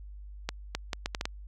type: accelerating click train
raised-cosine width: 0.2 ms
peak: -13 dBFS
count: 7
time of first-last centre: 0.49-1.255 s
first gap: 260 ms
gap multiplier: 0.7
effects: added 50 Hz sine -42 dBFS peak until 1.47 s